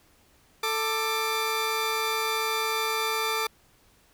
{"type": "tone pair together", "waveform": "15% pulse", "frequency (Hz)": [443.1, 1183], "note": ["A4", "D6"], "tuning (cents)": [12, 12], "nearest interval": "octave + perfect fourth", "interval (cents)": 1700, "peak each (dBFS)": -22, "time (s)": [0.63, 3.47], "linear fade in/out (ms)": 5, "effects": ["pink hiss -61 dBFS RMS until 4.13 s"]}